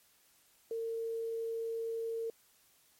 sine tone with quantisation, 455.4 Hz, A#4, 40 cents flat, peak -34 dBFS, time 0.71-2.3 s, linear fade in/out 2 ms, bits 10, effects white hiss -67 dBFS RMS until 2.99 s + MP3 64 kbps

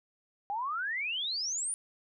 sine exponential sweep, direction up, 784 to 9780 Hz, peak -31 dBFS, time 0.5-1.74 s, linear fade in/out 0 ms, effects none

